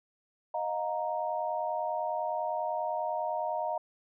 sine chord, Eb suspended second, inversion none, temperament equal with one note detuned, 622.3 / 712.3 / 932.3 Hz, Eb5 / F5 / Bb5, 0 / +34 / 0 cents, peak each -34 dBFS, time 0.54-3.78 s, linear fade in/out 5 ms, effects none

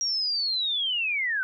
sine linear sweep, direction down, 5690 to 1480 Hz, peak -24 dBFS, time 0.01-1.43 s, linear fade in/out 0 ms, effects none

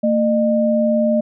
sine tone pair together, 226.6 / 607.9 Hz, A#3 / D#5, -49 / -40 cents, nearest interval octave + perfect fourth, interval 1709 cents, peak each -16 dBFS, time 0.03-1.21 s, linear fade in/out 10 ms, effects none

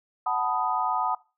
sine chord, B dominant seventh, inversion second, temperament equal, 740 / 880 / 987.8 / 1244.5 Hz, F#5 / A5 / B5 / D#6, 0 / 0 / 0 / 0 cents, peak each -29 dBFS, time 0.26-1.15 s, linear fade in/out 5 ms, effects noise-tail reverb RT60 0.3 s tail -21 dB re dry

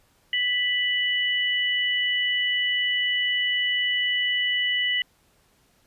sine tone pair together, 1975 / 2959 Hz, B6 / F#7, 0 / -1 cents, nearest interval perfect fifth, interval 699 cents, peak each -24 dBFS, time 0.33-5.02 s, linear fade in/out 2 ms, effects pink hiss -63 dBFS RMS until 5.86 s + resampled to 32000 Hz

